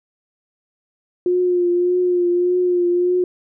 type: tone with vibrato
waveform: sine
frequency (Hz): 356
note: F4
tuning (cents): +33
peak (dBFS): -14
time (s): 1.26-3.24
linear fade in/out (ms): 2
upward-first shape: triangle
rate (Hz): 1.7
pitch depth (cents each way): 33
effects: none